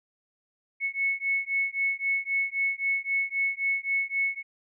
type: beating tone pair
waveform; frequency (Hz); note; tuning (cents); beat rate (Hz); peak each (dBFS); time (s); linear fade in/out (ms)
sine; 2200 / 2203.8; C#7 / C#7; -14 / -11; 3.8; -28; 0.8-4.43; 50
effects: none

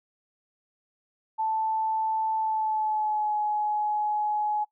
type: tone with pitch glide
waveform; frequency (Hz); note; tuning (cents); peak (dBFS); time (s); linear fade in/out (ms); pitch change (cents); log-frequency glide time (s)
sine; 880 to 843.2; A5 to G#5; 0 to +26; -24; 1.38-4.65; 20; -74; 2.37-3.36
effects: noise-tail reverb RT60 0.1 s tail -20 dB re dry

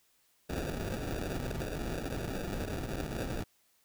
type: noise with sample-and-hold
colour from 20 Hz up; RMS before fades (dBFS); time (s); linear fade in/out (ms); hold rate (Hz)
pink; -36; 0.49-3.44; 10; 1050
effects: white hiss -70 dBFS RMS until 3.84 s

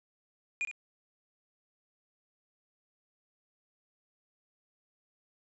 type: tone with echo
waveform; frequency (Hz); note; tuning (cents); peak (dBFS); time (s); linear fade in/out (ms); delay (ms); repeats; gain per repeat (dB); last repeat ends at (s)
triangle; 2439; D#7; -35; -28; 0.61-0.65; 0; 63; 1; -9; 0.713
effects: resampled to 24000 Hz

